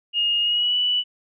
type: tone with pitch glide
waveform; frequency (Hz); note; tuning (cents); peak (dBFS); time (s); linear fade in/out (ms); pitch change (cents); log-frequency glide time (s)
sine; 2849 to 2961; F7 to F#7; +34 to +1; -18; 0.13-1.04; 50; +67; 0.41-0.76
effects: none